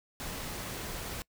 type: noise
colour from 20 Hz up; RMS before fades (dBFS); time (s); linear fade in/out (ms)
pink; -39; 0.2-1.22; 0
effects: noise-tail reverb RT60 0.1 s tail -24 dB re dry